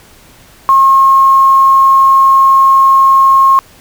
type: tone with quantisation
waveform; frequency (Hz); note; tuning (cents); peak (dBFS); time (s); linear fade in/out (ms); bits
sine; 1078; C#6; -49; -3; 0.69-3.59; 0; 5
effects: pink hiss -41 dBFS RMS until 3.8 s